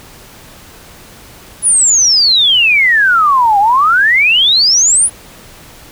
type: exponential two-way sweep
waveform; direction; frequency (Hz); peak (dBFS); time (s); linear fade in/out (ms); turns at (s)
sine; down then up; 10220 to 784 to 10220; -6; 1.62-5.1; 50; 3.59
effects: pink hiss -37 dBFS RMS until 5.91 s